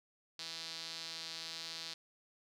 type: tone with band-pass filter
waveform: sawtooth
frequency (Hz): 163.6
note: E3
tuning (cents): -13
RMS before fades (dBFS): -45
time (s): 0.39-1.94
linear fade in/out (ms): 2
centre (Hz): 4400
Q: 3.4
effects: none